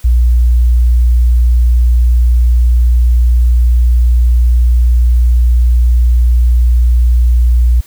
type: tone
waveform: sine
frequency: 60 Hz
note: B1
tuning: 49 cents flat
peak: -5 dBFS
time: 0.04-7.81 s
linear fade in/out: 10 ms
effects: white hiss -42 dBFS RMS until 7.86 s